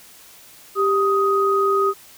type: tone pair together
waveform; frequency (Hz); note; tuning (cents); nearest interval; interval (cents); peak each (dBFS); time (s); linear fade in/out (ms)
sine; 394 / 1251; G4 / D#6; +9 / +9; octave + minor sixth; 2000; -18; 0.75-1.94; 50
effects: white hiss -46 dBFS RMS until 2.17 s